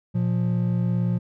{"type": "tone pair together", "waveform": "triangle", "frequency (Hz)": [118.7, 176.72], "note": ["A#2", "F3"], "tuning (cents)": [32, 21], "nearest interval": "perfect fifth", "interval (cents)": 689, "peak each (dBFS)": -21, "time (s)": [0.14, 1.19], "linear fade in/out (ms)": 20, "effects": []}